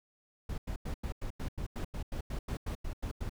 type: noise bursts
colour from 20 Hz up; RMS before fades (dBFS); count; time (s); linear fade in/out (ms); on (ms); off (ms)
brown; -36; 16; 0.49-3.295; 5; 90; 91
effects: none